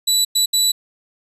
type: tone bursts at uneven times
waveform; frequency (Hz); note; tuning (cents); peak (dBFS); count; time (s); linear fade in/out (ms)
25% pulse; 3951; B7; 0; -10; 3; 0.07-0.25 / 0.35-0.46 / 0.53-0.72; 10
effects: resampled to 32000 Hz